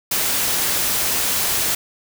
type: noise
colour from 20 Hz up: white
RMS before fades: -20 dBFS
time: 0.11-1.75 s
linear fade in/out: 5 ms
effects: none